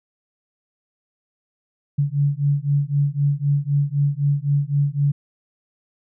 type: beating tone pair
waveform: sine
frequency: 141 / 144.9 Hz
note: C#3 / D3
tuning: +30 / -23 cents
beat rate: 3.9 Hz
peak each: -20 dBFS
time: 1.98-5.12 s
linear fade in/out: 10 ms
effects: none